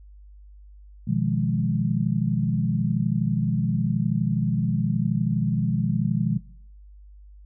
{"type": "chord", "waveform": "sine", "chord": "F half-diminished seventh", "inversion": "second", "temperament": "equal", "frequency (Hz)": [123.47, 155.56, 174.61, 207.7], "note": ["Cb3", "Eb3", "F3", "Ab3"], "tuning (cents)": [0, 0, 0, 0], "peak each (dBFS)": -26, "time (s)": [1.07, 6.38], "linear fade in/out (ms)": 10, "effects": ["noise-tail reverb RT60 0.6 s tail -20 dB re dry", "added 50 Hz sine -44 dBFS peak until 7.45 s"]}